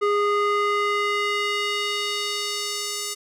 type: tone with band-pass filter sweep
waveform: square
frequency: 411.1 Hz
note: G#4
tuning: 18 cents flat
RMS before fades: -24 dBFS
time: 0.01-3.15 s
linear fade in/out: 20 ms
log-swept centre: 890 to 7300 Hz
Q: 1.2
effects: none